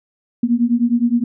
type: beating tone pair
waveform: sine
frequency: 233.1 / 242.8 Hz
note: A#3 / B3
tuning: 0 / -29 cents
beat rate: 9.7 Hz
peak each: -16 dBFS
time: 0.43-1.24 s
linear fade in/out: 5 ms
effects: none

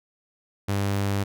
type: tone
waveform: sawtooth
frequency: 99.8 Hz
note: G2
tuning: 32 cents sharp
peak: -19 dBFS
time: 0.68-1.24 s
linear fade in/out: 10 ms
effects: none

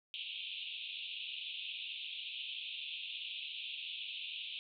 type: band-pass noise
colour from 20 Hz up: white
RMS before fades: -44 dBFS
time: 0.14-4.59 s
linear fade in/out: 0 ms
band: 2500 to 3700 Hz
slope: 96 dB/octave
effects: none

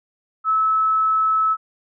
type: tone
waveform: sine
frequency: 1300 Hz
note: E6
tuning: 24 cents flat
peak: -15 dBFS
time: 0.44-1.57 s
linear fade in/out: 50 ms
effects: none

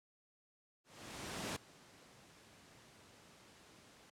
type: noise with ADSR envelope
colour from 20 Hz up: pink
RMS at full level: -40 dBFS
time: 0.84-4.1 s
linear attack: 720 ms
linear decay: 6 ms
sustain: -21 dB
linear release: 5 ms
effects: high-pass 100 Hz 12 dB/octave + low-pass 9000 Hz 12 dB/octave

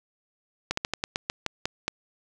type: slowing click train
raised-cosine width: 0.2 ms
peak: -9 dBFS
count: 10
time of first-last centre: 0.71-1.88 s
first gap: 64 ms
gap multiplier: 1.17
effects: none

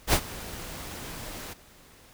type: noise with ADSR envelope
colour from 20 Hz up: pink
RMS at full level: -20 dBFS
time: 0.07-1.54 s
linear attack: 63 ms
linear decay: 67 ms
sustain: -19 dB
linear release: 13 ms
effects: pink hiss -54 dBFS RMS until 2.13 s

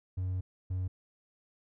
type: tone bursts at uneven times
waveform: triangle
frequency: 92.5 Hz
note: F#2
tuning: in tune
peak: -28 dBFS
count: 2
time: 0.17-0.41 / 0.7-0.88 s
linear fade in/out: 10 ms
effects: tanh soft clip ceiling -24 dBFS

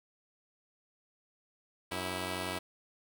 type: tone pair together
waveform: 5% pulse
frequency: 91.7 / 326.8 Hz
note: F#2 / E4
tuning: -15 / -15 cents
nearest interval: octave + minor seventh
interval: 2200 cents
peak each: -26 dBFS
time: 1.91-2.59 s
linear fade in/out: 10 ms
effects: none

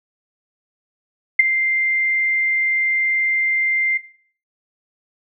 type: tone with ADSR envelope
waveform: sine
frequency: 2093 Hz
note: C7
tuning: in tune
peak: -4 dBFS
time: 1.39-3.98 s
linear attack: 7 ms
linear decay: 12 ms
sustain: -11 dB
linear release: 13 ms
effects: noise-tail reverb RT60 0.5 s tail -17 dB re dry

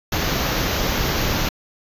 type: band-stop noise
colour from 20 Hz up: pink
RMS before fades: -21 dBFS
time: 0.12-1.49 s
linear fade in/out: 5 ms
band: 6700 to 12000 Hz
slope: 96 dB/octave
effects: resampled to 32000 Hz

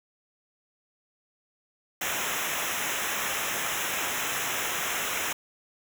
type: noise with comb filter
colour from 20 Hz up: pink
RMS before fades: -30 dBFS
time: 2.01-5.33 s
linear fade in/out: 5 ms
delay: 0.22 ms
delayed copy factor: -1
effects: none

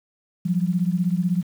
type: beating tone pair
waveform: sine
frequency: 172.8 / 188.8 Hz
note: F3 / F#3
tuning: -18 / +35 cents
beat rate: 16 Hz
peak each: -21 / -23 dBFS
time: 0.45-1.43 s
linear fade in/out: 10 ms
effects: 8-bit

